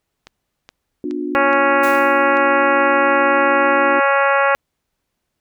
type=click train; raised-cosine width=0.2 ms; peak=-20 dBFS; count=6; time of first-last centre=0.27-2.371 s; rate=2.38 Hz
type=chord; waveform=sine; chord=B diminished; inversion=none; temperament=equal with one note detuned; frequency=246.9 / 293.7 / 357.8 Hz; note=B3 / D4 / F4; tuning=0 / 0 / +42 cents; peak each=-28 / -23 / -25 dBFS; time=1.04-4 s; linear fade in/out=2 ms
type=harmonic tone; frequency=277.2 Hz; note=C#4; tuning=in tune; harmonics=2 / 3 / 4 / 5 / 6 / 7 / 8 / 9 / 10; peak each=-17 / -20 / -19 / -19 / -22 / -24 / -29 / -28 / -33 dBFS; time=1.35-4.55 s; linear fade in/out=0 ms
type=noise with exponential decay; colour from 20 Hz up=white; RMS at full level=-30 dBFS; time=1.83-2.39 s; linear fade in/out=5 ms; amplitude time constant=120 ms
effects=pink hiss -75 dBFS RMS until 5.4 s